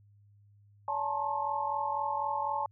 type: tone cluster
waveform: sine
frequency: 571 / 860 / 904 / 1072 Hz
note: D5 / A5 / A5 / C6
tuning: -49 / -40 / +47 / +42 cents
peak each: -40 / -32 / -36 / -36 dBFS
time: 0.88-2.66 s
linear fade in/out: 2 ms
effects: added 102 Hz sine -58 dBFS peak until 2.71 s